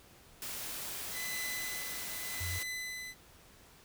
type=noise; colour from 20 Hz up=white; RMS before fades=-41 dBFS; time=0.42-2.63 s; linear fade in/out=0 ms
type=tone with tremolo; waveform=sawtooth; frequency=2011 Hz; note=B6; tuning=31 cents sharp; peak=-33 dBFS; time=1.12-3.15 s; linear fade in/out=50 ms; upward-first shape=triangle; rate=0.79 Hz; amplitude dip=80%
type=tone; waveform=sine; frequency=90 Hz; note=F#2; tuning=47 cents flat; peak=-37 dBFS; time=2.4-2.59 s; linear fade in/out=10 ms
effects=pink hiss -59 dBFS RMS until 3.84 s